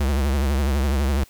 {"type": "tone with vibrato", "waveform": "square", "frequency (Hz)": 69.3, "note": "C#2", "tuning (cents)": 0, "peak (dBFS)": -19, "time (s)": [0, 1.24], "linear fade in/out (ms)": 5, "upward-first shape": "triangle", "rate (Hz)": 12, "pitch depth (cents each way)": 140, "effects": ["white hiss -52 dBFS RMS until 1.29 s"]}